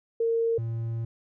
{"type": "tone pair in turn", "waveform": ["sine", "triangle"], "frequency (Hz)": [458.6, 114.65], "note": ["A#4", "A#2"], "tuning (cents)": [-28, -28], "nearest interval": "2 octaves", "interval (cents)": 2400, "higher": "first", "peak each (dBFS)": [-22, -26], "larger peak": "first", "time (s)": [[0.2, 0.58], [0.58, 1.05]], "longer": "second", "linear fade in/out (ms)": 5, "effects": []}